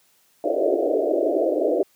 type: band-pass noise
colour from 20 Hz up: white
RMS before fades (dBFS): -21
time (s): 0.44-1.83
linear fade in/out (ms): 2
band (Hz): 290 to 670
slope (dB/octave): 96
effects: white hiss -61 dBFS RMS until 1.95 s + high-pass 100 Hz 12 dB/octave